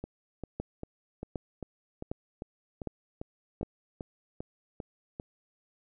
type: two click trains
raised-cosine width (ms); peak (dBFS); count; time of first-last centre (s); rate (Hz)
2; -20 / -24; 5 / 14; 0.6-3.63 / 0.04-5.199; 1.32 / 2.52
effects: none